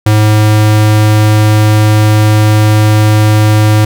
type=tone; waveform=square; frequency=106.9 Hz; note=A2; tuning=49 cents flat; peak=-5 dBFS; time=0.06-3.85 s; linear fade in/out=5 ms; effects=none